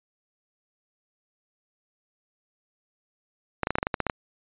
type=clicks; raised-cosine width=0.5 ms; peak=-9 dBFS; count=11; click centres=3.633 / 3.671 / 3.706 / 3.755 / 3.785 / 3.829 / 3.869 / 3.942 / 4.003 / 4.067 / 4.098 s; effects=resampled to 8000 Hz